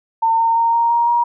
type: tone with pitch steps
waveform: sine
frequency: 906 / 914.4 / 922.9 / 931.5 / 940.1 / 948.8 Hz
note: A#5 / A#5 / A#5 / A#5 / A#5 / A#5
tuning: -50 / -34 / -18 / -2 / +14 / +30 cents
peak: -12 dBFS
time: 0.22-1.24 s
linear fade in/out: 10 ms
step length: 170 ms
effects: none